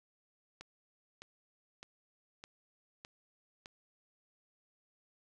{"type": "click train", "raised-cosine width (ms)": 0.2, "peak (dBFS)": -30, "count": 6, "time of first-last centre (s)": [0.61, 3.659], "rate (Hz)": 1.64, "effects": []}